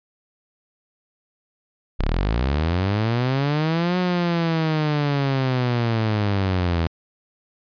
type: linear two-way sweep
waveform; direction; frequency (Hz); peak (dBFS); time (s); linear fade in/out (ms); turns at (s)
sawtooth; up then down; 30.27 to 182.6 to 81.1; -15; 1.99-6.87; 0; 3.98
effects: resampled to 11025 Hz